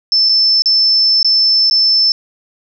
sine tone with dropouts, 5290 Hz, E8, 5 cents sharp, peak -8 dBFS, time 0.12-2.12 s, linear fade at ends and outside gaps 1 ms, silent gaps 0.289-0.293 / 0.621-0.658 / 1.229-1.246 / 1.699-1.71 s, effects none

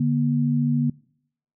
sine tone pair together, 145.6 / 239.5 Hz, D3 / A#3, -15 / +47 cents, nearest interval major sixth, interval 862 cents, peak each -21 dBFS, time 0-0.9 s, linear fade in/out 5 ms, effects noise-tail reverb RT60 0.7 s tail -24 dB re dry

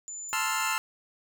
sine tone, 7040 Hz, A8, in tune, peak -36 dBFS, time 0.08-0.73 s, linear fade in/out 0 ms
violet noise with exponential decay, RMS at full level -46 dBFS, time 0.29-0.37 s, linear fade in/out 1 ms, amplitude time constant 16 ms
25% pulse chord, F major seventh, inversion first, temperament equal, 880 / 1046.5 / 1318.5 / 1396.9 Hz, A5 / C6 / E6 / F6, 0 / 0 / 0 / 0 cents, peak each -29 dBFS, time 0.33-0.78 s, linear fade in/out 0 ms
effects none

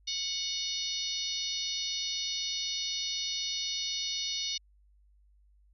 harmonic tone with a mistuned harmonic, 732 Hz, F#5, 19 cents flat, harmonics 3 / 4 / 5 / 6 / 7 / 8, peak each -45 / -40 / -36 / -37 / -40 / -40 dBFS, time 0.07-4.58 s, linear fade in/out 10 ms, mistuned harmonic 3, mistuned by +16 cents, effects added 50 Hz sine -60 dBFS peak until 5.73 s

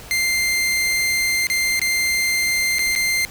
sawtooth tone with dropouts, 2093 Hz, C7, in tune, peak -14 dBFS, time 0.11-3.25 s, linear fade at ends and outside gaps 0 ms, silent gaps 1.469-1.5 / 1.794-1.816 / 2.785-2.792 / 2.952-2.96 s, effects added 60 Hz sine -49 dBFS peak until 3.3 s + pink hiss -39 dBFS RMS until 3.3 s

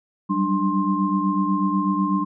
sine tone cluster, 189 / 197.1 / 295.9 / 1056 Hz, F#3 / G3 / D4 / C6, +37 / +10 / +13 / +16 cents, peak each -24 dBFS, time 0.29-2.25 s, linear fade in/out 20 ms, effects none

